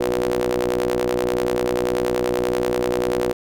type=ring-modulated tone; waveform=sawtooth; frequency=61.74 Hz; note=B1; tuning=in tune; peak=-12 dBFS; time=0-3.33 s; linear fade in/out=10 ms; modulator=427 Hz; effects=none